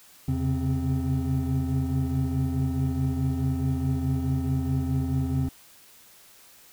triangle tone cluster, 82 / 133.2 / 137.9 / 261 Hz, E2 / C3 / C#3 / C4, -9 / +31 / -9 / -4 cents, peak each -27 dBFS, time 0.28-5.49 s, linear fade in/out 5 ms, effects white hiss -53 dBFS RMS until 6.72 s

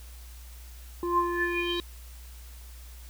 square tone with low-pass filter sweep, 348 Hz, F4, 6 cents flat, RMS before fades -28 dBFS, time 1.03-1.8 s, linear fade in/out 0 ms, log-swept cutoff 780 to 3800 Hz, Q 9.8, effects added 60 Hz sine -43 dBFS peak until 3.09 s + white hiss -53 dBFS RMS until 3.09 s

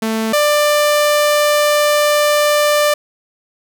sawtooth tone pair in turn, 221.9 / 592.4 Hz, A3 / D5, +15 / +15 cents, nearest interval octave + perfect fourth, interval 1700 cents, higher second, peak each -12 / -7 dBFS, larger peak second, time 0.02-0.33 / 0.33-2.94 s, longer second, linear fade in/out 5 ms, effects none

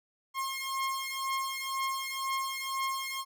sawtooth beating tone pair, 1071 / 1073 Hz, C6 / C6, +40 / +43 cents, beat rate 2 Hz, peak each -31 dBFS, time 0.34-3.25 s, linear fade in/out 50 ms, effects none

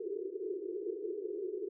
pink band-pass noise, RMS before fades -39 dBFS, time 0-1.69 s, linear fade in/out 2 ms, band 350 to 440 Hz, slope 96 dB/octave, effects none

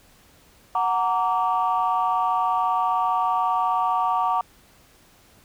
sine chord, Gb augmented, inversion none, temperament just, 740 / 925 / 1156.2 Hz, Gb5 / Bb5 / D6, 0 / -14 / -27 cents, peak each -23 dBFS, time 0.75-4.41 s, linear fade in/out 2 ms, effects tanh soft clip ceiling -12 dBFS + pink hiss -55 dBFS RMS until 5.44 s

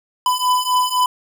square beating tone pair, 999 / 1002.9 Hz, B5 / B5, +20 / +26 cents, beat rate 3.9 Hz, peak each -20 / -18 dBFS, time 0.26-1.06 s, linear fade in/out 2 ms, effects none

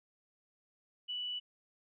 sine tone, 2960 Hz, F#7, in tune, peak -36 dBFS, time 1.08-1.4 s, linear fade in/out 20 ms, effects none

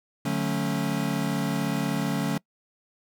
square chord, D major seventh, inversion none, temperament equal with one note detuned, 146.83 / 182.77 / 220 / 277.2 Hz, D3 / F#3 / A3 / C#4, 0 / -21 / 0 / 0 cents, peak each -31 dBFS, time 0.25-2.38 s, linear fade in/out 5 ms, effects noise-tail reverb RT60 0.1 s tail -25 dB re dry

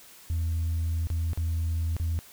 sine tone with dropouts, 82.41 Hz, E2, in tune, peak -23 dBFS, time 0.3-2.19 s, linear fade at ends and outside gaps 0 ms, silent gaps 1.071-1.102 / 1.333-1.375 / 1.966-1.999 s, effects tanh soft clip ceiling -23 dBFS + white hiss -51 dBFS RMS until 2.32 s

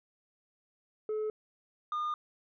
sine tone pair in turn, 430 / 1216.2 Hz, A4 / D#6, -40 / -40 cents, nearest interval octave + tritone, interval 1800 cents, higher second, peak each -28 dBFS, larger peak neither, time 1.09-1.3 / 1.92-2.14 s, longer second, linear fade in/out 2 ms, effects tanh soft clip ceiling -30 dBFS

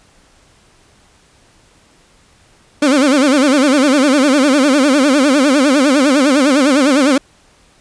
30% pulse tone with vibrato, 277.2 Hz, C#4, in tune, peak -6 dBFS, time 2.82-7.18 s, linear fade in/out 5 ms, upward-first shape sine, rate 9.9 Hz, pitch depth 160 cents each way, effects pink hiss -50 dBFS RMS until 7.8 s + resampled to 22050 Hz

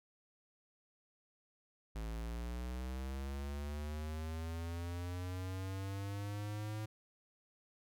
square linear sweep, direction up, 53.6 to 108.5 Hz, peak -40 dBFS, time 1.95-6.86 s, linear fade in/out 10 ms, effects none

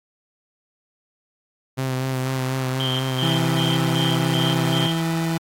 sawtooth tone with vibrato, 130.6 Hz, C3, 3 cents flat, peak -18 dBFS, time 1.77-4.88 s, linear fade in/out 20 ms, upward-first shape sine, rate 4.1 Hz, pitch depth 25 cents each way
sine tone with tremolo, 3160 Hz, G7, 13 cents sharp, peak -25 dBFS, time 2.8-5.01 s, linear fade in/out 0 ms, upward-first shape square, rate 2.6 Hz, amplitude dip 70%
30% pulse tone, 164.4 Hz, E3, 4 cents flat, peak -18 dBFS, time 3.22-5.38 s, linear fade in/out 10 ms
effects AAC 48 kbps

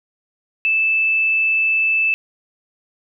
sine tone, 2632 Hz, E7, 3 cents flat, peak -14 dBFS, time 0.65-2.14 s, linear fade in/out 0 ms, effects none

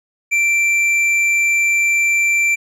sine tone with hard clipping, 2349 Hz, D7, in tune, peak -14 dBFS, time 0.31-2.56 s, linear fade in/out 20 ms, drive 6 dB, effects none

